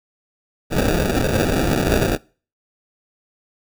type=noise with sample-and-hold; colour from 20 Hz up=white; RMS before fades=-18 dBFS; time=0.7-2.18 s; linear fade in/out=50 ms; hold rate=1050 Hz; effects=noise-tail reverb RT60 0.4 s tail -24 dB re dry